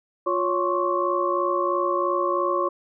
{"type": "tone cluster", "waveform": "sine", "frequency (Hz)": [354, 557, 1064, 1127], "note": ["F4", "C#5", "C6", "C#6"], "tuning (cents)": [23, 8, 29, 28], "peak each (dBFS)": -26, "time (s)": [0.26, 2.69], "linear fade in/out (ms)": 10, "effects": []}